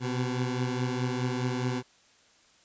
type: beating tone pair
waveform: 20% pulse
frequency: 124.6 / 129.4 Hz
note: B2 / C3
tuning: +16 / -19 cents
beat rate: 4.8 Hz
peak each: -24 / -29 dBFS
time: 0-1.83 s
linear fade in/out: 50 ms
effects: white hiss -61 dBFS RMS until 2.64 s + resampled to 16000 Hz